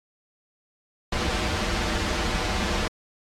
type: noise with comb filter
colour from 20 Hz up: pink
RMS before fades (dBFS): -25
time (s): 1.12-2.88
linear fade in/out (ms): 5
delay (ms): 7.3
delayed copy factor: -0.8
effects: low-pass 5000 Hz 12 dB/octave + AAC 64 kbps